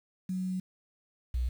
sine tone pair in turn, 185.3 / 61.41 Hz, F#3 / B1, +3 / -9 cents, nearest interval octave + perfect fifth, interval 1912 cents, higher first, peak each -30 / -27 dBFS, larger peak second, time 0.29-0.6 / 1.34-1.49 s, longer first, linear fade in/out 5 ms, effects 9-bit

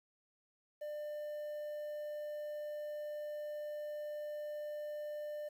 triangle tone with quantisation, 597 Hz, D5, 28 cents sharp, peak -38 dBFS, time 0.81-5.49 s, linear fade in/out 10 ms, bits 11, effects none

